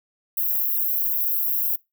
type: high-pass noise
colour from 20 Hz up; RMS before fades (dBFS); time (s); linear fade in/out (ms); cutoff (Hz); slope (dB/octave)
white; -23; 0.37-1.76; 5; 12000; 96
effects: noise-tail reverb RT60 0.2 s tail -23 dB re dry